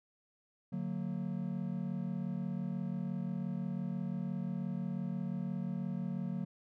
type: chord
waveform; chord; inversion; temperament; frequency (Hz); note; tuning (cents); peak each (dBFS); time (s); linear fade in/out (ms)
triangle; D augmented; none; just; 146.83 / 183.54 / 229.4; D3 / F#3 / A#3; 0 / -14 / -28; -39 / -35 / -39; 0.72-6.45; 10
effects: none